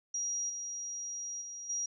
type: tone with level steps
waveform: sine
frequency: 5730 Hz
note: F8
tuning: 44 cents sharp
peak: -32 / -37 / -41 / -32 dBFS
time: 0.14-1.86 s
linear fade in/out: 5 ms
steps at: 0.49 / 1.41 / 1.69 s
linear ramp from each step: 10 ms
effects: none